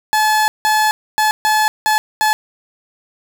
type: tone bursts at uneven times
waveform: 30% pulse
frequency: 860 Hz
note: A5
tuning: 40 cents flat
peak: -9 dBFS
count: 6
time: 0.13-0.48 / 0.65-0.91 / 1.18-1.31 / 1.45-1.68 / 1.86-1.98 / 2.21-2.33 s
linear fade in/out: 0 ms
effects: none